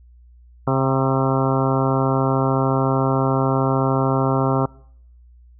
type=harmonic tone with a mistuned harmonic; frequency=133.6 Hz; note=C3; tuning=36 cents sharp; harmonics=1 / 2 / 3 / 4 / 5 / 6 / 7 / 8 / 9 / 10; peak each=-20 / -23 / -25 / -26 / -27 / -28 / -28 / -29 / -30 / -30 dBFS; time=0.67-4.66 s; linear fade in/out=5 ms; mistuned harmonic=6; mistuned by=-31 cents; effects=noise-tail reverb RT60 0.7 s tail -25 dB re dry + added 60 Hz sine -45 dBFS peak until 5.59 s